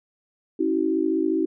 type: tone cluster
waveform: sine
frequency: 272.5 / 322.9 / 377.8 Hz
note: C#4 / E4 / F#4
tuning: -29 / -36 / +36 cents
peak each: -27 / -22 / -25 dBFS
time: 0.59-1.46 s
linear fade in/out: 10 ms
effects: none